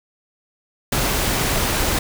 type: noise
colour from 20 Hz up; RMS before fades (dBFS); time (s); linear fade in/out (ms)
pink; -20; 0.92-1.99; 5
effects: none